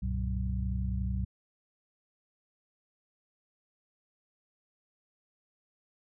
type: tone cluster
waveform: sine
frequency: 65.3 / 96.5 / 119.5 / 188.5 Hz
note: C2 / G2 / A#2 / F#3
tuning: -3 / -27 / +43 / +32 cents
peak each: -31 / -38 / -37 / -37 dBFS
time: 0.02-1.25 s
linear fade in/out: 10 ms
effects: none